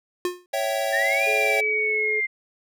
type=tone with exponential decay; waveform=square; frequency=357.6 Hz; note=F4; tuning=41 cents sharp; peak=-20 dBFS; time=0.25-0.46 s; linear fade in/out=1 ms; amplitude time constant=44 ms
type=chord; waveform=square; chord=C# diminished; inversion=none; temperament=equal with one note detuned; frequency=554.4 / 659.3 / 772.8 Hz; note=C#5 / E5 / G5; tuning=0 / 0 / -25 cents; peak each=-27 / -28 / -29 dBFS; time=0.53-1.61 s; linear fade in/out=10 ms
type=exponential two-way sweep; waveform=sine; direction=up then down; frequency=1760 to 2425 to 2090 Hz; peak=-21 dBFS; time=0.92-2.27 s; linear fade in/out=20 ms; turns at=1.24 s
type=tone; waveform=sine; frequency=428.7 Hz; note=A4; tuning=45 cents flat; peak=-27 dBFS; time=1.26-2.21 s; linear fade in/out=20 ms
effects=none